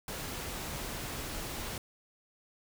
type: noise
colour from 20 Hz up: pink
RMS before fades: -39 dBFS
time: 0.08-1.78 s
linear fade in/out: 2 ms
effects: none